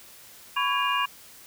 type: tone cluster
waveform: sine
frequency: 1001 / 1121 / 1647 / 2432 / 2815 Hz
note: B5 / C#6 / G#6 / D#7 / F7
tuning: +23 / +19 / -15 / -40 / +13 cents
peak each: -28 / -27 / -31 / -32 / -29 dBFS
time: 0.56-1.06 s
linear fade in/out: 10 ms
effects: white hiss -49 dBFS RMS until 1.46 s